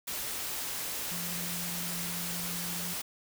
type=tone in noise; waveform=sine; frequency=173.8 Hz; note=F3; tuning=8 cents flat; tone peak=-40 dBFS; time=1.11-2.94 s; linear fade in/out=10 ms; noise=white; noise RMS=-36 dBFS; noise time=0.07-3.02 s; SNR=-7 dB; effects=none